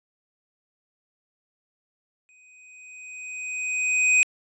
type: tone with exponential growth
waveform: square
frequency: 2503 Hz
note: D#7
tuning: 10 cents sharp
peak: -15 dBFS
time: 2.29-4.23 s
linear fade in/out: 0 ms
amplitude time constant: 420 ms
effects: resampled to 22050 Hz